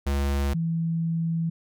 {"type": "tone pair in turn", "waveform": ["square", "sine"], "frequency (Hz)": [69.9, 165.01], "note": ["C#2", "E3"], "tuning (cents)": [15, 2], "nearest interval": "octave + minor third", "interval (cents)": 1487, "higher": "second", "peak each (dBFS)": -23, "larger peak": "neither", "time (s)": [[0.06, 0.54], [0.54, 1.5]], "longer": "second", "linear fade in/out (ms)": 10, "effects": []}